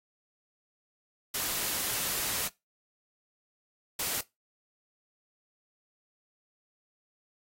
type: noise bursts at uneven times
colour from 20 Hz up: white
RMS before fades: -32 dBFS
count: 2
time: 1.34-2.48 / 3.99-4.21 s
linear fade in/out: 5 ms
effects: noise-tail reverb RT60 0.2 s tail -20 dB re dry + AAC 48 kbps